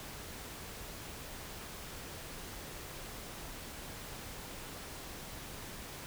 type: silence
effects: pink hiss -46 dBFS RMS until 6.06 s